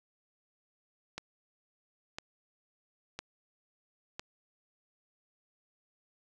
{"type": "click train", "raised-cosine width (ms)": 0.2, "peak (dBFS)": -21, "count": 4, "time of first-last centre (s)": [1.18, 4.195], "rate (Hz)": 0.995, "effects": []}